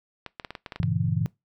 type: clicks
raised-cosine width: 0.3 ms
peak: -19 dBFS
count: 9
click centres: 0.263 / 0.398 / 0.448 / 0.506 / 0.552 / 0.662 / 0.722 / 0.76 / 0.831 s
type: chord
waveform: sine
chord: G diminished seventh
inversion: none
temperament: equal with one note detuned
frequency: 98 / 116.54 / 140.93 / 164.81 Hz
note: G2 / Bb2 / Db3 / Fb3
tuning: 0 / 0 / +29 / 0 cents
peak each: -29 / -28 / -28 / -27 dBFS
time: 0.8-1.26 s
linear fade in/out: 0 ms
effects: noise-tail reverb RT60 0.2 s tail -22 dB re dry